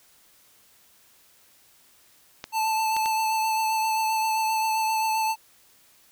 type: clicks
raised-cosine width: 0.2 ms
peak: -16 dBFS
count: 3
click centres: 2.441 / 2.966 / 3.059 s
type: tone with vibrato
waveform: square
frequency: 880 Hz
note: A5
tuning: in tune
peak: -23 dBFS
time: 2.52-5.36 s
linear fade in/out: 50 ms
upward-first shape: triangle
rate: 7.6 Hz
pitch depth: 21 cents each way
effects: white hiss -58 dBFS RMS until 6.11 s